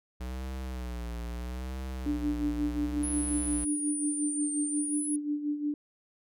square tone with vibrato, 61.74 Hz, B1, in tune, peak -35 dBFS, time 0.2-3.65 s, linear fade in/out 10 ms, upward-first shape sine, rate 0.77 Hz, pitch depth 94 cents each way
sine tone with tremolo, 294.5 Hz, D4, 5 cents sharp, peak -26 dBFS, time 2.06-5.74 s, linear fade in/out 2 ms, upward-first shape sine, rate 5.6 Hz, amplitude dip 65%
sine exponential two-way sweep, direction down then up, 10400 to 8800 to 10400 Hz, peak -32 dBFS, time 3.03-5.16 s, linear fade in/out 5 ms, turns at 4.6 s
effects none

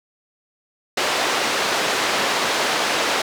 pink band-pass noise, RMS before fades -21 dBFS, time 0.97-3.22 s, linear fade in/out 5 ms, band 450 to 5500 Hz, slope 12 dB/octave, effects none

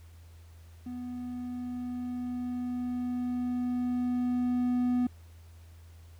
triangle tone with level ramp, 247.1 Hz, B3, 1 cent sharp, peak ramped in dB -34 to -22 dBFS, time 0.86-5.07 s, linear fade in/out 5 ms, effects added 83 Hz sine -49 dBFS peak until 6.19 s + pink hiss -63 dBFS RMS until 6.19 s

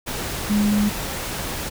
sine tone in noise, 207.7 Hz, G#3, in tune, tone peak -16 dBFS, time 0.49-0.9 s, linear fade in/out 20 ms, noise pink, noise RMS -28 dBFS, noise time 0.06-1.7 s, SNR +9 dB, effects none

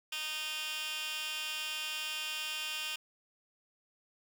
15% pulse tone with high-pass filter, 308.8 Hz, D#4, 13 cents flat, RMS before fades -38 dBFS, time 0.12-2.96 s, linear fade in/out 5 ms, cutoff 2500 Hz, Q 2.3, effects none

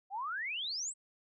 sine exponential sweep, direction up, 740 to 8372 Hz, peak -35 dBFS, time 0.1-0.94 s, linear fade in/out 50 ms, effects none

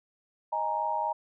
sine chord, D# suspended fourth, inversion none, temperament just, 622.3 / 829.7 / 933.4 Hz, D#5 / G#5 / A#5, 0 / -2 / +2 cents, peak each -35 / -32 / -29 dBFS, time 0.52-1.13 s, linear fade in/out 10 ms, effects none

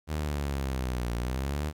sawtooth linear two-way sweep, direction down then up, 77.78 to 58.27 to 77.78 Hz, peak -25 dBFS, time 0.07-1.73 s, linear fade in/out 50 ms, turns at 1.15 s, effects 11-bit

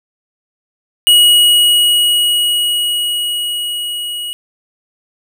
square tone with level ramp, 2905 Hz, F#7, 32 cents flat, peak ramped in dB -5 to -21 dBFS, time 1.07-4.33 s, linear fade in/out 0 ms, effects none

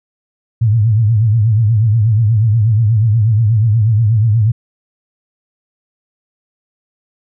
sine tone with vibrato, 110 Hz, A2, in tune, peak -8 dBFS, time 0.61-4.52 s, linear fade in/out 10 ms, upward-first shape triangle, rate 8.3 Hz, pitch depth 160 cents each way, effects none

